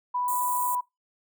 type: tone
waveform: sine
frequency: 987.8 Hz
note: B5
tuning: in tune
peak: -25 dBFS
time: 0.14-0.81 s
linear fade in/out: 10 ms
type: high-pass noise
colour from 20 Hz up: white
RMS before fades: -33 dBFS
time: 0.28-0.75 s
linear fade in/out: 2 ms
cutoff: 7100 Hz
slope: 96 dB/octave
effects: noise-tail reverb RT60 0.2 s tail -22 dB re dry